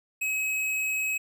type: tone with hard clipping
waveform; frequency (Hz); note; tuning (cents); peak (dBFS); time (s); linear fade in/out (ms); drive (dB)
sine; 2555; D#7; +45; -27; 0.21-1.18; 10; 15
effects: none